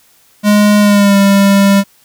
square tone with pitch glide, 207.7 to 198.32 Hz, G#3 to G3, 0 to +20 cents, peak -6 dBFS, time 0.43-1.84 s, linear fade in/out 50 ms, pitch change -80 cents, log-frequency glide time 0.79-1.17 s, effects white hiss -49 dBFS RMS until 2.04 s

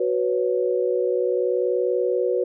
sine chord, F# suspended fourth, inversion none, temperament equal, 370 / 493.9 / 554.4 Hz, F#4 / B4 / C#5, 0 / 0 / 0 cents, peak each -23 / -22 / -27 dBFS, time 0-2.44 s, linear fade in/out 5 ms, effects none

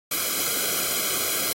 white noise with comb filter, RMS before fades -25 dBFS, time 0.11-1.53 s, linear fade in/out 5 ms, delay 1.1 ms, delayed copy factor -0.85, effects AAC 48 kbps

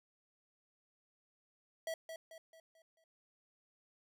square tone with echo, 650 Hz, E5, 24 cents flat, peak -38 dBFS, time 1.87-1.94 s, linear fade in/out 2 ms, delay 220 ms, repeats 5, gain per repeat -7 dB, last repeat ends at 3.04 s, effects none

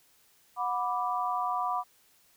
sine chord, B minor, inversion second, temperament equal with one note detuned, 729.8 / 987.8 / 1174.7 Hz, F#5 / B5 / D6, -24 / 0 / 0 cents, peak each -32 dBFS, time 0.56-1.84 s, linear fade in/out 50 ms, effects white hiss -64 dBFS RMS until 2.36 s

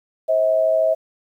sine tone pair together, 530 / 642.8 Hz, C5 / E5, +22 / -44 cents, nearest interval minor third, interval 334 cents, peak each -22 / -15 dBFS, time 0.28-0.95 s, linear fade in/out 20 ms, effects 9-bit

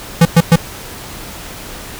square tone bursts, 167.1 Hz, E3, 24 cents sharp, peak -4 dBFS, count 3, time 0.21-0.559 s, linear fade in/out 5 ms, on 43 ms, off 110 ms, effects pink hiss -30 dBFS RMS until 1.99 s

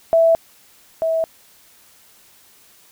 sine tone pair in turn, 659.3 / 650.2 Hz, E5 / E5, 0 / -24 cents, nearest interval unison, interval 24 cents, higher first, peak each -10 / -16 dBFS, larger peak first, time 0.13-0.35 / 1.02-1.24 s, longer neither, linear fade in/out 0 ms, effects white hiss -51 dBFS RMS until 2.91 s

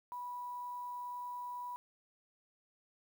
sine tone with quantisation, 981 Hz, B5, 12 cents flat, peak -40 dBFS, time 0.12-1.76 s, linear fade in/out 0 ms, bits 10, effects none

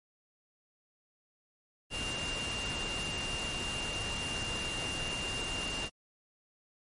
sine tone in noise, 2794 Hz, F7, in tune, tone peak -36 dBFS, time 1.9-5.9 s, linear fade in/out 50 ms, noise pink, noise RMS -38 dBFS, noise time 1.9-5.9 s, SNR -1 dB, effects low-pass 12000 Hz 12 dB/octave + MP3 48 kbps

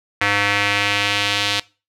square tone with band-pass filter sweep, 101.8 Hz, G#2, 34 cents flat, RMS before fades -19 dBFS, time 0.21-1.6 s, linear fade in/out 5 ms, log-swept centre 2000 to 3500 Hz, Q 1.9, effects noise-tail reverb RT60 0.3 s tail -21 dB re dry

